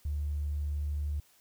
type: tone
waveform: triangle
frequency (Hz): 73.42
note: D2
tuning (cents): 0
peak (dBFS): -26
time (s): 0.05-1.2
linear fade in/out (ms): 5
effects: tanh soft clip ceiling -28 dBFS + white hiss -64 dBFS RMS until 1.4 s